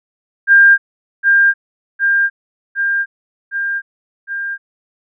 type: tone with echo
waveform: sine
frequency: 1600 Hz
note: G6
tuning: 35 cents sharp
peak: -4 dBFS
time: 0.47-0.78 s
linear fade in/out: 50 ms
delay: 760 ms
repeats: 5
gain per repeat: -3 dB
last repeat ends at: 4.58 s
effects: none